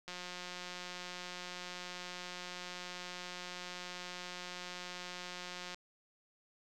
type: click train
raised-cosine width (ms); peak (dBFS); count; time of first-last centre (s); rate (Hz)
0.2; -27; 1015; 0.08-5.745; 179
effects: none